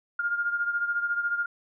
sine beating tone pair, 1409 / 1423 Hz, F6 / F6, +15 / +32 cents, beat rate 14 Hz, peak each -26 / -32 dBFS, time 0.19-1.46 s, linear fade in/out 5 ms, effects none

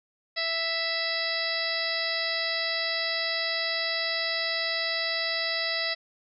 harmonic tone with a mistuned harmonic, 660 Hz, E5, 2 cents sharp, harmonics 1 / 2 / 3 / 4 / 5 / 6 / 7 / 8, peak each -35 / -40 / -31 / -38 / -40 / -33 / -35 / -33 dBFS, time 0.36-5.95 s, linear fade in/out 20 ms, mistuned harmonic 8, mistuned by -60 cents, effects none

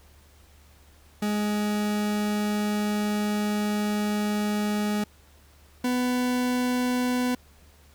40% pulse tone pair in turn, 208.8 / 248.9 Hz, G#3 / B3, +10 / +14 cents, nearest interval minor third, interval 304 cents, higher second, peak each -23 / -22 dBFS, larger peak second, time 1.22-5.04 / 5.84-7.35 s, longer first, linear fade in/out 5 ms, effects added 73 Hz sine -54 dBFS peak until 7.94 s + pink hiss -58 dBFS RMS until 7.94 s

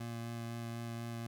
25% pulse tone with vibrato, 116.54 Hz, A#2, in tune, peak -36 dBFS, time 0-1.27 s, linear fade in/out 5 ms, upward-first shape sine, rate 4 Hz, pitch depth 11 cents each way, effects none

